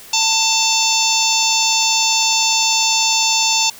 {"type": "harmonic tone", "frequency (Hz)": 890, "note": "A5", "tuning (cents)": 20, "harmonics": [1, 3, 4, 5, 6, 7, 8], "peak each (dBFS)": [-21, -21, -21, -21, -21, -21, -21], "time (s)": [0.13, 3.7], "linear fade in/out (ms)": 5, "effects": ["white hiss -39 dBFS RMS until 3.79 s"]}